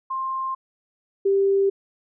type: tone pair in turn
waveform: sine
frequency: 1056 / 393.2 Hz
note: C6 / G4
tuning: +16 / +5 cents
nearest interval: octave + perfect fourth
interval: 1711 cents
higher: first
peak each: -24 / -16 dBFS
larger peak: second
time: 0.1-0.55 / 1.25-1.7 s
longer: neither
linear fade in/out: 10 ms
effects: none